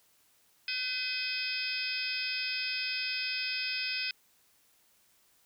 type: harmonic tone with a mistuned harmonic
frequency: 507 Hz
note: B4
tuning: 45 cents sharp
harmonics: 3 / 4 / 5 / 6 / 7 / 8 / 9 / 10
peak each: -42 / -44 / -35 / -43 / -45 / -46 / -42 / -36 dBFS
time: 0.68-4.11 s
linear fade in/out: 2 ms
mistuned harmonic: 6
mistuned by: +78 cents
effects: white hiss -67 dBFS RMS until 5.45 s